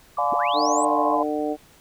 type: tone with pitch glide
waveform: sine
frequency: 1159 to 1081.4 Hz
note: D6 to C#6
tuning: -23 to -43 cents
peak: -27 dBFS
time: 0.17-1.15 s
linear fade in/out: 5 ms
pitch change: -120 cents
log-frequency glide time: 0.4-0.9 s
type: chord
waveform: sine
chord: D diminished seventh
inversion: none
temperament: just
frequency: 587.3 / 704.8 / 845.8 / 1014.9 Hz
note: D5 / F5 / Ab5 / Cb6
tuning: 0 / +16 / +31 / +47 cents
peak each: -29 / -24 / -26 / -25 dBFS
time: 0.18-1.23 s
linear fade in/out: 5 ms
type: linear sweep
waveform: sine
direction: up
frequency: 138.59 to 8372 Hz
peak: -28 dBFS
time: 0.32-0.85 s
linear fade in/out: 5 ms
type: harmonic tone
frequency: 150.3 Hz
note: D3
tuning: 40 cents sharp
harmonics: 2 / 3 / 4 / 5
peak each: -26 / -28 / -29 / -30 dBFS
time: 0.53-1.57 s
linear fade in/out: 50 ms
effects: pink hiss -53 dBFS RMS until 1.8 s